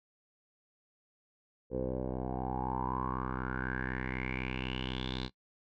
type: tone with low-pass filter sweep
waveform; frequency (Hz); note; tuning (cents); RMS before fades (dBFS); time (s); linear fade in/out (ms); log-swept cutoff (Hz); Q
10% pulse; 64; C2; -38; -36; 1.7-5.3; 50; 490 to 4000; 7.7
effects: noise-tail reverb RT60 0.1 s tail -20 dB re dry